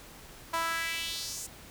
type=tone with high-pass filter sweep; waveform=sawtooth; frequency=330 Hz; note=E4; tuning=2 cents sharp; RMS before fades=-34 dBFS; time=0.53-1.47 s; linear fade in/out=10 ms; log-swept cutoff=930 to 7900 Hz; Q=2.5; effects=pink hiss -50 dBFS RMS until 1.7 s